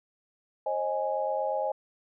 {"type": "chord", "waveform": "sine", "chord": "Ab major", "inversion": "first", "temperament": "equal with one note detuned", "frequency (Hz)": [533.9, 622.3, 830.6], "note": ["C5", "Eb5", "Ab5"], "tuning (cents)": [35, 0, 0], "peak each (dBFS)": -31, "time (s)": [0.66, 1.72], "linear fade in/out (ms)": 5, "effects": []}